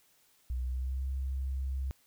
sine tone with pitch glide, 62.3 to 66.39 Hz, B1 to C2, +16 to +26 cents, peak -31 dBFS, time 0.5-1.91 s, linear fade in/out 0 ms, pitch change +110 cents, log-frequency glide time 0.6-1.04 s, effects white hiss -67 dBFS RMS until 2.06 s

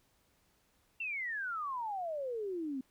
sine exponential sweep, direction down, 2746 to 253.8 Hz, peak -35 dBFS, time 1-2.81 s, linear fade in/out 5 ms, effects pink hiss -72 dBFS RMS until 2.9 s

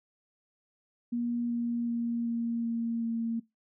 sine tone with pitch steps, 238.2 / 236.4 / 234.6 / 232.9 / 231.2 / 229.4 Hz, A#3 / A#3 / A#3 / A#3 / A#3 / A#3, +38 / +24 / +11 / -1 / -14 / -28 cents, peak -28 dBFS, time 1.12-3.4 s, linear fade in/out 10 ms, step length 380 ms, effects noise-tail reverb RT60 0.2 s tail -22 dB re dry

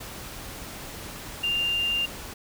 sine tone in noise, 2794 Hz, F7, in tune, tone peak -23 dBFS, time 1.43-2.06 s, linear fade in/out 10 ms, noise pink, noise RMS -39 dBFS, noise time 0-2.34 s, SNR +13 dB, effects none

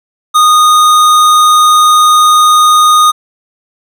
sine tone with hard clipping, 1234 Hz, D#6, 15 cents flat, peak -5 dBFS, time 0.34-3.12 s, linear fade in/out 20 ms, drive 17 dB, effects none

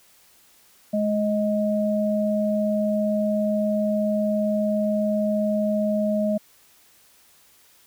sine tone pair together, 211.1 / 626 Hz, G#3 / D#5, +29 / +10 cents, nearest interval octave + perfect fifth, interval 1881 cents, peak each -22 / -23 dBFS, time 0.93-6.38 s, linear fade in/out 10 ms, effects white hiss -56 dBFS RMS until 7.86 s

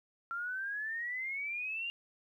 sine exponential sweep, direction up, 1363 to 2818 Hz, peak -35 dBFS, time 0.31-1.9 s, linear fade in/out 0 ms, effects 12-bit

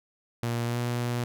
sawtooth tone with pitch glide, 118.1 to 120.65 Hz, A#2 to B2, +23 to -40 cents, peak -23 dBFS, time 0.43-1.24 s, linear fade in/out 0 ms, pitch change +37 cents, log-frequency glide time 0.65-0.77 s, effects none

